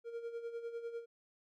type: tone with tremolo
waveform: triangle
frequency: 466.2 Hz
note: A#4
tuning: in tune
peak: -36 dBFS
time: 0.04-1.06 s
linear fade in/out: 50 ms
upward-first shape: sine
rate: 10 Hz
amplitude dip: 65%
effects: none